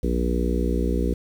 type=harmonic tone; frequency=60.2 Hz; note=B1; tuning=44 cents flat; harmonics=1 / 3 / 4 / 5 / 6 / 7 / 8; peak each=-23 / -28 / -29 / -30 / -31 / -31 / -32 dBFS; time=0.03-1.14 s; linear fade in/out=5 ms; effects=8-bit